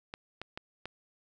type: clicks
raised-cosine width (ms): 0.3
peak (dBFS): -23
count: 4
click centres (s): 0.139 / 0.416 / 0.575 / 0.856
effects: none